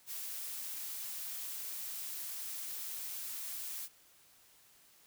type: noise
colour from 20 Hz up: blue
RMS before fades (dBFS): -42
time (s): 0.06-3.89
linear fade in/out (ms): 50
effects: white hiss -64 dBFS RMS until 5.06 s